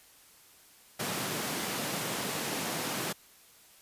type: high-pass noise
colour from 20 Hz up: pink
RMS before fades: -34 dBFS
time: 0.99-3.13 s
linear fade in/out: 10 ms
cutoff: 140 Hz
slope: 24 dB/octave
effects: white hiss -58 dBFS RMS until 3.81 s + resampled to 32000 Hz